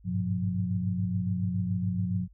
sine tone cluster, 99.2 / 106.3 / 124.2 / 179.3 Hz, G2 / G#2 / B2 / F3, +21 / +41 / +10 / +46 cents, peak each -31 / -34 / -38 / -29 dBFS, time 0.04-2.28 s, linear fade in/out 50 ms, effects added 50 Hz sine -53 dBFS peak until 2.33 s

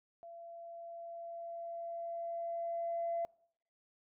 sine tone with level ramp, 678 Hz, E5, 49 cents sharp, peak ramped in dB -48 to -32 dBFS, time 0.23-3.25 s, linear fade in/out 0 ms, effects noise-tail reverb RT60 0.7 s tail -25 dB re dry + tanh soft clip ceiling -28 dBFS

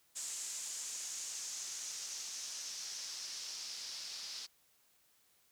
blue noise with low-pass filter sweep, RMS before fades -44 dBFS, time 0.15-4.47 s, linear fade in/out 20 ms, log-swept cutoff 7400 to 4900 Hz, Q 3.4, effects white hiss -71 dBFS RMS until 5.51 s

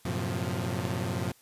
sawtooth tone cluster, 94.1 / 112.8 / 129 / 176.3 Hz, F#2 / A2 / C3 / F3, +30 / +44 / -24 / +17 cents, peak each -31 dBFS, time 0.05-1.32 s, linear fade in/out 5 ms, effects white hiss -60 dBFS RMS until 1.41 s + resampled to 32000 Hz

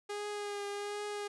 sawtooth tone with vibrato, 409.9 Hz, G#4, 23 cents flat, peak -33 dBFS, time 0.09-1.28 s, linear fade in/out 10 ms, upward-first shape triangle, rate 1.3 Hz, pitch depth 25 cents each way, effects resampled to 24000 Hz

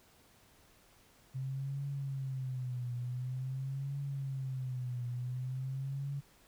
sine tone with vibrato, 130.81 Hz, C3, in tune, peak -35 dBFS, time 1.34-6.21 s, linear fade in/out 20 ms, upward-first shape triangle, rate 0.47 Hz, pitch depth 130 cents each way, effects pink hiss -64 dBFS RMS until 6.47 s

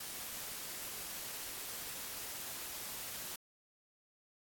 white noise, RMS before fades -44 dBFS, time 0-3.36 s, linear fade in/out 5 ms, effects AAC 64 kbps

